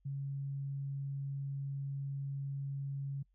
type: tone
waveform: sine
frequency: 138.59 Hz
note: C#3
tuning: in tune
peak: -36 dBFS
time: 0.05-3.23 s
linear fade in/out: 10 ms
effects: noise-tail reverb RT60 0.1 s tail -26 dB re dry + added 46 Hz sine -69 dBFS peak until 3.34 s